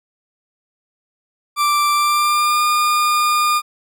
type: tone with pitch glide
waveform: 40% pulse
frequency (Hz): 1174.7 to 1211.2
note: D6 to D#6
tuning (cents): 0 to -47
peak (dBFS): -13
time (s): 1.56-3.62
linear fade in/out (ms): 50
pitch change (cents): +53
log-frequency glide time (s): 1.94-2.63
effects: none